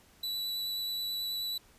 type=tone with vibrato; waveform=45% pulse; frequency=3951 Hz; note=B7; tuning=in tune; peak=-32 dBFS; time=0.23-1.58 s; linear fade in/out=5 ms; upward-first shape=sine; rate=9.3 Hz; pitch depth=9 cents each way; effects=pink hiss -61 dBFS RMS until 1.78 s + resampled to 32000 Hz